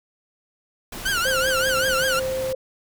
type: noise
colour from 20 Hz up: pink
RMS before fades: -34 dBFS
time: 0.92-2.53 s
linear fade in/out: 5 ms
type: tone with vibrato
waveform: sawtooth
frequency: 1480 Hz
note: F#6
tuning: in tune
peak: -17 dBFS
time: 1.05-2.2 s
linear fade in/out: 10 ms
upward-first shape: triangle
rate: 5.2 Hz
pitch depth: 190 cents each way
type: tone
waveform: sine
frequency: 523.3 Hz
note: C5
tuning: in tune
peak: -23 dBFS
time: 1.25-2.55 s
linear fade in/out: 5 ms
effects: none